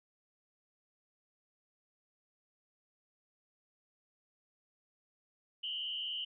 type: tone with frequency modulation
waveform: sine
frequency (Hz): 2994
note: F#7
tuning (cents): +20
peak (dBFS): -36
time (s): 5.63-6.25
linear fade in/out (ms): 10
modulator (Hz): 84.4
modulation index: 1.7
effects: none